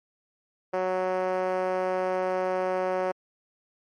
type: tone with band-pass filter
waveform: 5% pulse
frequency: 185 Hz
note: F#3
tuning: in tune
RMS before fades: -27 dBFS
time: 0.73-3.12 s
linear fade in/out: 10 ms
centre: 510 Hz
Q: 2.1
effects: MP3 64 kbps